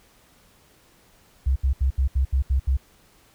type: tone bursts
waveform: sine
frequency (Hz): 66.4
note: C2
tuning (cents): +26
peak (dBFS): -17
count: 8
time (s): 1.46-2.771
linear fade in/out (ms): 10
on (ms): 100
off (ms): 73
effects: pink hiss -57 dBFS RMS until 3.34 s